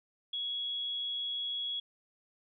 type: tone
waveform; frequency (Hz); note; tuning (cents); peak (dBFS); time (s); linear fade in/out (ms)
sine; 3342; G#7; +10; -33; 0.33-1.8; 5
effects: none